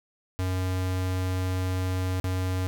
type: tone with dropouts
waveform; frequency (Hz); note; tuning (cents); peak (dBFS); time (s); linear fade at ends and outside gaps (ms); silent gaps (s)
square; 92.5; F#2; 0; -26; 0.39-2.67; 0; 2.2-2.242
effects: none